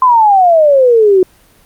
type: exponential sweep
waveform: sine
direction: down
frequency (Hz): 1046.5 to 362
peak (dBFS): -4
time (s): 0.02-1.23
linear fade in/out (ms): 2
effects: pink hiss -47 dBFS RMS until 1.65 s + Opus 24 kbps